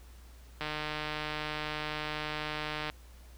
click train, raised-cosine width 0.3 ms, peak -19 dBFS, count 349, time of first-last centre 0.61-2.899 s, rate 152 Hz, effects added 60 Hz sine -50 dBFS peak until 3.37 s + pink hiss -60 dBFS RMS until 3.37 s

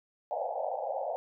pink band-pass noise, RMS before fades -34 dBFS, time 0.31-1.16 s, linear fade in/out 0 ms, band 510 to 850 Hz, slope 96 dB/octave, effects none

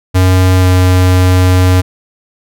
square tone with pitch glide, 92.5 to 91.7 Hz, F#2 to F#2, 0 to -15 cents, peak -6 dBFS, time 0.14-1.82 s, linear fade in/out 20 ms, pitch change -15 cents, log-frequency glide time 0.6-0.65 s, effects none

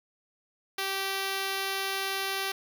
5% pulse tone, 388.6 Hz, G4, 15 cents flat, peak -18 dBFS, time 0.78-2.52 s, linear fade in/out 5 ms, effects none

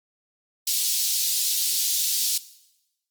pink high-pass noise, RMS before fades -24 dBFS, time 0.67-2.38 s, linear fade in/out 5 ms, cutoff 3900 Hz, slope 24 dB/octave, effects noise-tail reverb RT60 0.9 s tail -17 dB re dry + Opus 32 kbps

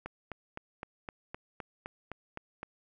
click train, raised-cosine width 0.5 ms, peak -24 dBFS, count 11, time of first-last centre 0.06-2.631 s, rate 3.89 Hz, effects none

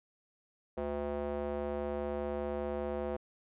square tone with band-pass filter, 72.5 Hz, D2, 22 cents flat, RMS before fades -36 dBFS, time 0.77-3.17 s, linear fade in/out 10 ms, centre 530 Hz, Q 1.9, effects resampled to 8000 Hz

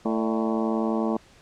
harmonic tone with a mistuned harmonic, 111.3 Hz, A2, 20 cents sharp, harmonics 2 / 3 / 4 / 5 / 6 / 7 / 8 / 9 / 10, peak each -25 / -29 / -31 / -33 / -35 / -36 / -37 / -38 / -39 dBFS, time 0.05-1.17 s, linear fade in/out 5 ms, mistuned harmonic 5, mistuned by +93 cents, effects pink hiss -54 dBFS RMS until 1.41 s + low-pass 7000 Hz 12 dB/octave

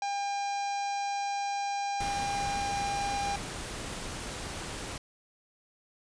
harmonic tone, 803 Hz, G5, 41 cents sharp, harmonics 1 / 2 / 3 / 4 / 5 / 6 / 7 / 8 / 9 / 10, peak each -30 / -46 / -42 / -53 / -46 / -50 / -46 / -51 / -56 / -58 dBFS, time 0.02-3.36 s, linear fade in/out 2 ms
pink noise, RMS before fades -38 dBFS, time 2-4.98 s, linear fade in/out 5 ms
effects resampled to 22050 Hz

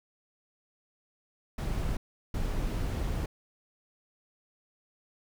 brown noise bursts at uneven times, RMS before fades -31 dBFS, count 2, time 1.58-1.97 / 2.34-3.26 s, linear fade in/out 5 ms, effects none

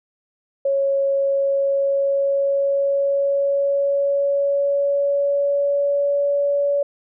sine tone with pitch glide, 551 to 568.8 Hz, C#5 to C#5, -11 to +45 cents, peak -16 dBFS, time 0.65-6.83 s, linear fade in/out 5 ms, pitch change +56 cents, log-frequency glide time 1.06-6.28 s, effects none

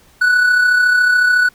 triangle tone with amplitude modulation, 1480 Hz, F#6, in tune, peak -6 dBFS, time 0.21-1.49 s, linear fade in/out 10 ms, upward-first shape sine, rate 33.9 Hz, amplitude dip 40%, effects pink hiss -50 dBFS RMS until 1.54 s

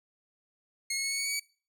15% pulse tone with pitch steps, 2162 / 2180 / 2197 / 2215 / 2233 / 2251 / 2269 Hz, C#7 / C#7 / C#7 / C#7 / C#7 / C#7 / C#7, -44 / -29 / -16 / -2 / +12 / +26 / +40 cents, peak -23 dBFS, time 0.9-1.397 s, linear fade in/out 5 ms, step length 71 ms, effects noise-tail reverb RT60 0.4 s tail -23 dB re dry

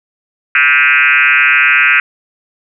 sine tone with frequency modulation, 1993 Hz, B6, 15 cents sharp, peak -6 dBFS, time 0.55-2 s, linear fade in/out 2 ms, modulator 140 Hz, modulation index 4.5, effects none

